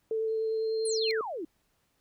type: tone with vibrato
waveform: sine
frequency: 442.8 Hz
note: A4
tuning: 11 cents sharp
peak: -27 dBFS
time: 0.11-1.21 s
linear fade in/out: 2 ms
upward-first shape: sine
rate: 10 Hz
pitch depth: 10 cents each way
type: tone with exponential growth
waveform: sine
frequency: 4186 Hz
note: C8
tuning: in tune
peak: -28 dBFS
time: 0.28-1.11 s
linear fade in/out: 0 ms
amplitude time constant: 180 ms
type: exponential sweep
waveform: sine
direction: down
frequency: 10370 to 293.7 Hz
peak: -33 dBFS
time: 0.85-1.45 s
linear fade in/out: 5 ms
effects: pink hiss -73 dBFS RMS until 2 s